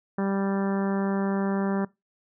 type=harmonic tone; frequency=196.2 Hz; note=G3; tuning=2 cents sharp; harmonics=1 / 2 / 3 / 4 / 5 / 6 / 7 / 8 / 9; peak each=-25 / -31 / -35 / -37 / -39 / -41 / -42 / -43 / -44 dBFS; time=0.18-1.85 s; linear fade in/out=5 ms; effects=noise-tail reverb RT60 0.2 s tail -21 dB re dry